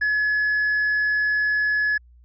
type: tone with tanh clipping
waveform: triangle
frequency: 1700 Hz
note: G#6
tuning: 40 cents sharp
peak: -19 dBFS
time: 0.01-1.98 s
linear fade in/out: 10 ms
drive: 6 dB
effects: added 60 Hz sine -48 dBFS peak until 2.24 s + resampled to 16000 Hz